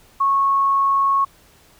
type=tone; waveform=sine; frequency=1100 Hz; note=C#6; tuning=14 cents flat; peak=-14 dBFS; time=0.2-1.25 s; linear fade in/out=10 ms; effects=pink hiss -52 dBFS RMS until 1.79 s